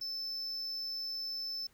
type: tone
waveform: triangle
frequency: 5274 Hz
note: E8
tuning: in tune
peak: -35 dBFS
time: 0.01-1.67 s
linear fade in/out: 5 ms
effects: pink hiss -67 dBFS RMS until 1.73 s